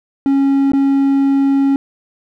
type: tone with dropouts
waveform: triangle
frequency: 275 Hz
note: C#4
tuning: 14 cents flat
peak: -8 dBFS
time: 0.26-1.76 s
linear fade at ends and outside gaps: 1 ms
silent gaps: 0.719-0.734 s
effects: none